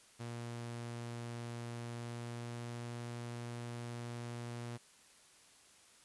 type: tone with pitch glide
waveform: sawtooth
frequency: 118.3 to 119.19 Hz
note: A#2 to A#2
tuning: +26 to +39 cents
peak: -38 dBFS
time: 0.19-4.78 s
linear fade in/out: 20 ms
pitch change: +13 cents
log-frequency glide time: 1.72-2.85 s
effects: white hiss -63 dBFS RMS until 6.04 s + resampled to 24000 Hz